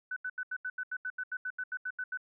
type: tone bursts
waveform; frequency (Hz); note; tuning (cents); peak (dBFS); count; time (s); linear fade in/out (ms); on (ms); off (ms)
sine; 1500; F#6; +23; -33; 16; 0.11-2.174; 5; 54; 80
effects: none